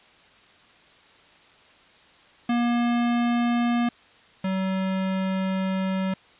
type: tone pair in turn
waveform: square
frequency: 238.5 / 189.71 Hz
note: A#3 / F#3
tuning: +40 / +44 cents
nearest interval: major third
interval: 396 cents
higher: first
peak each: -21 / -24 dBFS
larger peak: first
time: 2.49-3.89 / 4.44-6.14 s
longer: second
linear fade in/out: 5 ms
effects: white hiss -54 dBFS RMS until 6.39 s + resampled to 8000 Hz